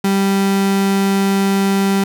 35% pulse tone, 196 Hz, G3, in tune, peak -11 dBFS, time 0.04-2.04 s, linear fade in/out 5 ms, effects none

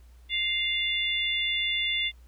harmonic tone, 698.5 Hz, F5, in tune, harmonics 3 / 4 / 5, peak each -29 / -32 / -28 dBFS, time 0.29-2.12 s, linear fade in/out 50 ms, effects added 60 Hz sine -49 dBFS peak until 2.27 s + pink hiss -65 dBFS RMS until 2.27 s

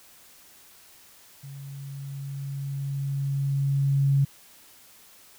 sine tone with level ramp, 138.6 Hz, C#3, in tune, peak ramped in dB -38 to -17 dBFS, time 1.43-4.25 s, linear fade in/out 10 ms, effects white hiss -53 dBFS RMS until 5.38 s

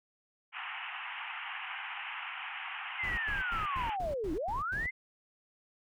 white band-pass noise, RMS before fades -41 dBFS, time 0.52-3.97 s, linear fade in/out 50 ms, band 750 to 3000 Hz, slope 96 dB/octave
sine linear two-way sweep, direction down then up, 2121 to 292.4 to 2121 Hz, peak -32 dBFS, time 2.98-4.91 s, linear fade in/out 20 ms, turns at 4.33 s
brown noise bursts, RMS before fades -41 dBFS, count 8, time 3.03-4.867 s, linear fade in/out 10 ms, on 150 ms, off 91 ms
effects none

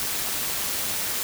white noise with amplitude modulation, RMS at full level -25 dBFS, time 0-1.23 s, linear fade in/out 0 ms, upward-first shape sine, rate 207 Hz, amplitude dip 55%, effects none

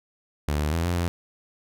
sawtooth tone with pitch steps, 73.9 / 75 / 83.4 / 87.6 / 86.3 Hz, D2 / D2 / E2 / F2 / F2, +11 / +37 / +21 / +6 / -20 cents, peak -19 dBFS, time 0.48-1.08 s, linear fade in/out 0 ms, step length 120 ms, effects none

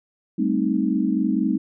sine chord, A half-diminished seventh, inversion third, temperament equal, 196 / 220 / 261.6 / 311.1 Hz, G3 / A3 / C4 / Eb4, 0 / 0 / 0 / 0 cents, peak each -24 dBFS, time 0.38-1.58 s, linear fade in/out 10 ms, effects none

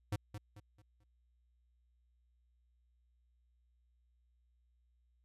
square tone with echo, 103.83 Hz, G#2, in tune, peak -34 dBFS, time 0.12-0.16 s, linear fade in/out 5 ms, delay 220 ms, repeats 4, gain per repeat -9 dB, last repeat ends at 1.04 s, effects added 60 Hz sine -70 dBFS peak until 5.24 s + resampled to 32000 Hz

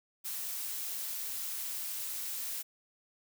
blue noise, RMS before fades -38 dBFS, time 0.24-2.63 s, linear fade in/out 20 ms, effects none

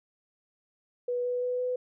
sine tone with pitch steps, 489.9 / 493.3 / 496.7 / 500.2 Hz, B4 / B4 / B4 / B4, -14 / -2 / +10 / +22 cents, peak -27 dBFS, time 1.08-1.76 s, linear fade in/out 5 ms, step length 170 ms, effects none

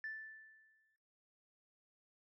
sine tone with exponential decay, 1760 Hz, A6, in tune, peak -39 dBFS, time 0.04-0.96 s, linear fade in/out 1 ms, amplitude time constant 200 ms, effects noise-tail reverb RT60 0.4 s tail -17 dB re dry + tanh soft clip ceiling -37 dBFS

